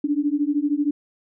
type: beating tone pair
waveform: sine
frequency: 285.2 / 298.2 Hz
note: C#4 / D4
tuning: +49 / +27 cents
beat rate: 13 Hz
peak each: -22 dBFS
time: 0.04-0.91 s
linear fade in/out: 5 ms
effects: none